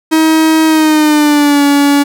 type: tone with pitch glide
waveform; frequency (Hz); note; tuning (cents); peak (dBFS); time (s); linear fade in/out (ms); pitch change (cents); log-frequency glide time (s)
45% pulse; 317.8 to 284.8; D#4 to C#4; +37 to +47; -6; 0.11-2.04; 20; -190; 0.66-1.63
effects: none